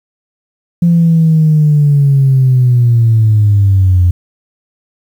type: linear sweep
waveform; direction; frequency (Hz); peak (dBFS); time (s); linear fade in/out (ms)
sine; down; 172.5 to 87.31; -4; 0.82-4.11; 5
effects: tanh soft clip ceiling -1 dBFS + 7-bit